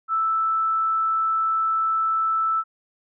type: tone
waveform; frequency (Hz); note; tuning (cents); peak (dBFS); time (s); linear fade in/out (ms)
sine; 1318.5; E6; 0; -19; 0.08-2.64; 50
effects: none